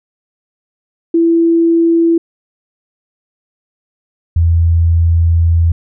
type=tone pair in turn; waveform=sine; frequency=333.5 / 83.64 Hz; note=E4 / E2; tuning=+20 / +26 cents; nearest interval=2 octaves; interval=2394 cents; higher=first; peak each=-7 dBFS; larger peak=neither; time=1.14-2.18 / 4.36-5.72 s; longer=second; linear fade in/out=5 ms; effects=none